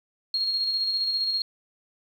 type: tone with tremolo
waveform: sine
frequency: 4266 Hz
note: C8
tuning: 33 cents sharp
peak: -22 dBFS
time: 0.34-1.42 s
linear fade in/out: 2 ms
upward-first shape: square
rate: 15 Hz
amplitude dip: 30%
effects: 9-bit